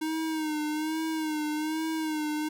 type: tone with vibrato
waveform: square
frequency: 311.1 Hz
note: D#4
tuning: in tune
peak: -29 dBFS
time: 0.01-2.49 s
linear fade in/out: 10 ms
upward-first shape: sine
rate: 1.2 Hz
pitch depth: 51 cents each way
effects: none